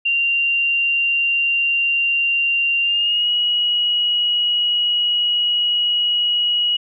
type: tone with pitch glide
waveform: sine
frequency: 2774 to 2907 Hz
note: F7 to F#7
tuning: -12 to -31 cents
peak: -15 dBFS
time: 0.05-6.77 s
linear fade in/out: 10 ms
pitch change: +81 cents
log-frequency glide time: 2.81-3.3 s
effects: none